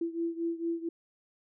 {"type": "beating tone pair", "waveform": "sine", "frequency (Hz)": [333.6, 338], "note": ["E4", "E4"], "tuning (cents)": [21, 43], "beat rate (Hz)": 4.4, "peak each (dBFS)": [-32, -35], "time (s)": [0.01, 0.89], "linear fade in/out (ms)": 5, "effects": []}